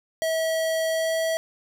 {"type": "tone with pitch glide", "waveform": "square", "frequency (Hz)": [646, 650.1], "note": ["E5", "E5"], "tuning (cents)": [-35, -24], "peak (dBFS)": -23, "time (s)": [0.22, 1.37], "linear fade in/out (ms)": 0, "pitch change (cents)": 11, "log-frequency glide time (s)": [0.91, 1.14], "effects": []}